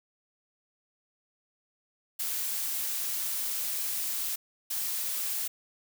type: noise bursts at uneven times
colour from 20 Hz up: blue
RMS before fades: -32 dBFS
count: 2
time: 2.19-4.36 / 4.7-5.48 s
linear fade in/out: 10 ms
effects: none